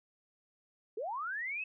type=linear sweep; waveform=sine; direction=up; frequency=392 to 2637 Hz; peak=-35 dBFS; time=0.97-1.64 s; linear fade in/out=5 ms; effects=none